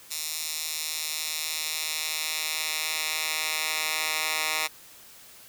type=tone with high-pass filter sweep; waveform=10% pulse; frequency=156.4 Hz; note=D#3; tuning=9 cents sharp; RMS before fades=-30 dBFS; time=0.1-4.68 s; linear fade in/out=20 ms; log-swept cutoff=5100 to 1700 Hz; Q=0.84; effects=white hiss -50 dBFS RMS until 5.48 s